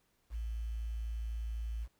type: tone with quantisation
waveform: sine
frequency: 56 Hz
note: A1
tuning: 31 cents sharp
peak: -35 dBFS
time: 0.3-1.88 s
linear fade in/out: 50 ms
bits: 10
effects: pink hiss -75 dBFS RMS until 1.99 s